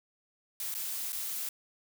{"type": "noise with dropouts", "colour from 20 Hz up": "blue", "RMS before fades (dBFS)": -36, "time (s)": [0.6, 1.49], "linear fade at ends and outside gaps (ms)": 2, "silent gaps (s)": [[0.742, 0.749], [1.122, 1.128]], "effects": []}